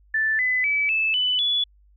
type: tone with pitch steps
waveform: sine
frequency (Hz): 1760 / 2010 / 2296 / 2622 / 2994 / 3420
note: A6 / B6 / D7 / E7 / F#7 / A7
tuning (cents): 0 / +30 / -40 / -10 / +20 / -50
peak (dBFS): -19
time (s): 0.14-1.64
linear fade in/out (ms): 5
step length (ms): 250
effects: added 50 Hz sine -53 dBFS peak until 1.96 s